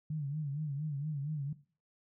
sine tone with vibrato, 146.83 Hz, D3, in tune, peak -33 dBFS, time 0.1-1.53 s, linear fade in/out 5 ms, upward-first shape sine, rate 4.3 Hz, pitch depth 110 cents each way, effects noise-tail reverb RT60 0.4 s tail -17 dB re dry

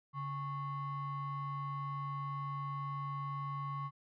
triangle ring-modulated tone, 481 Hz, B4, 46 cents flat, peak -32 dBFS, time 0.13-3.91 s, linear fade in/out 50 ms, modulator 622 Hz, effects resampled to 11025 Hz

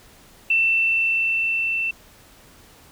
sine tone with level ramp, 2679 Hz, E7, 27 cents sharp, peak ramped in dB -15 to -21 dBFS, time 0.5-1.91 s, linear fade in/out 5 ms, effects pink hiss -50 dBFS RMS until 2.91 s

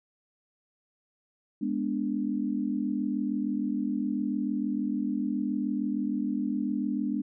sine chord, G# diminished, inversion none, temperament equal, 207.7 / 246.9 / 293.7 Hz, G#3 / B3 / D4, 0 / 0 / 0 cents, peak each -31 dBFS, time 1.61-7.22 s, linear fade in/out 10 ms, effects none

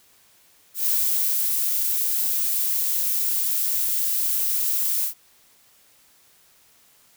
violet noise with ADSR envelope, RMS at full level -21 dBFS, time 0.74-5.14 s, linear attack 120 ms, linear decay 730 ms, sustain -2 dB, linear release 100 ms, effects white hiss -57 dBFS RMS until 7.16 s

